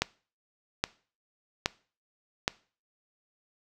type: click train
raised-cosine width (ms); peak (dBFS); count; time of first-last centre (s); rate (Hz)
0.2; -7; 4; 0.02-2.479; 1.22
effects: noise-tail reverb RT60 0.4 s tail -21 dB re dry